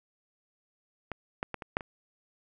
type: clicks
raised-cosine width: 0.5 ms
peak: -20 / -16 / -19 / -24 / -11 / -25 dBFS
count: 6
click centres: 1.117 / 1.429 / 1.543 / 1.622 / 1.769 / 1.808 s
effects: none